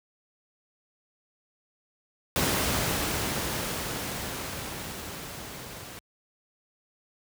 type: noise with level ramp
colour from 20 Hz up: pink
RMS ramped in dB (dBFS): -25 to -42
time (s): 2.36-5.99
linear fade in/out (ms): 0
effects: high-pass 60 Hz 12 dB/octave

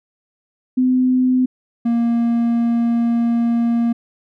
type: tone pair in turn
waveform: sine / triangle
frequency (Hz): 254.8 / 234.1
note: C4 / A#3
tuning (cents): -46 / +8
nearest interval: minor second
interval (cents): 146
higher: first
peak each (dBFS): -12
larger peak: neither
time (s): 0.77-1.46 / 1.85-3.93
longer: second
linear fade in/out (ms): 10
effects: none

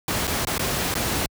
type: noise with dropouts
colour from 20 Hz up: pink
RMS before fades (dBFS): -24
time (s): 0.08-1.26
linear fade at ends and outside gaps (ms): 2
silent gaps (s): 0.271-0.276 / 0.45-0.47 / 0.58-0.593 / 0.941-0.952
effects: high-pass 60 Hz 12 dB/octave

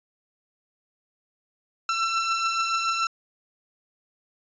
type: beating tone pair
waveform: sawtooth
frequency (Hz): 1336 / 1343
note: E6 / E6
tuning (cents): +23 / +32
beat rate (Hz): 7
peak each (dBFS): -28 / -20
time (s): 1.89-3.07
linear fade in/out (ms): 2
effects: resampled to 16000 Hz

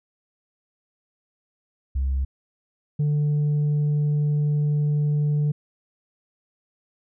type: tone pair in turn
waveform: sine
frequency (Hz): 67 / 148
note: C2 / D3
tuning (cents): +42 / +14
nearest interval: octave + major second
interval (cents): 1372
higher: second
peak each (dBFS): -19 / -16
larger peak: second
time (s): 1.95-2.25 / 2.99-5.52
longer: second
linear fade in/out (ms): 10
effects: tanh soft clip ceiling -18 dBFS

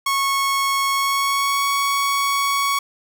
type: tone with pitch glide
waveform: sawtooth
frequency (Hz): 1100 to 1116.6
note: C#6 to C#6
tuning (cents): -14 to +12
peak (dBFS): -14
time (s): 0.06-2.79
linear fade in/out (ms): 5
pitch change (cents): +26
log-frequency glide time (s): 0.92-1.66
effects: none

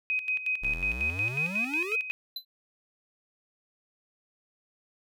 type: tone with tremolo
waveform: sine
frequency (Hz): 2517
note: D#7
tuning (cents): +19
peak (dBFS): -25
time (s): 0.1-2.11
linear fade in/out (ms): 0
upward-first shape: square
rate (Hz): 5.5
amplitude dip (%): 70
type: exponential sweep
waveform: square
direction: up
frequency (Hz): 30.87 to 466.2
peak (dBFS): -35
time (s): 0.62-1.96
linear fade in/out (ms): 10
type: tone with exponential decay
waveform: square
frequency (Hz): 4027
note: B7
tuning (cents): +33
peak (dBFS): -30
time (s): 2.36-2.45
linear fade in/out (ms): 5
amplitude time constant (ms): 19
effects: none

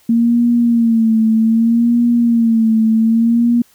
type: tone with vibrato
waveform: sine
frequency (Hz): 229.6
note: A#3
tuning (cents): -26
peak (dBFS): -9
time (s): 0.09-3.62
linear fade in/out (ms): 5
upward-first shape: sine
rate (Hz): 0.64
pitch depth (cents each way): 63
effects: white hiss -52 dBFS RMS until 3.74 s

